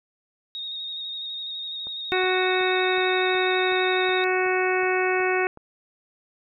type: tone with vibrato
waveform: sine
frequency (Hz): 3729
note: A#7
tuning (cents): 0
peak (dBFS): -30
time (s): 0.55-4.24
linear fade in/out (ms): 0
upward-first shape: square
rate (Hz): 12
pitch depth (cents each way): 22
type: click train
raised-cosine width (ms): 1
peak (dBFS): -30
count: 11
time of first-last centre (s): 1.87-5.574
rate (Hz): 2.7
type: harmonic tone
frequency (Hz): 370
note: F#4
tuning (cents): 0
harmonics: 1 / 2 / 3 / 4 / 5 / 6 / 7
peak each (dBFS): -23 / -28 / -32 / -29 / -30 / -30 / -31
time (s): 2.12-5.47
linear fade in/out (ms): 0
effects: none